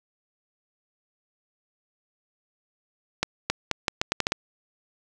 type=accelerating click train; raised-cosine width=0.2 ms; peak=-5 dBFS; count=9; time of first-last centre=3.23-4.321 s; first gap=270 ms; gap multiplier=0.79; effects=none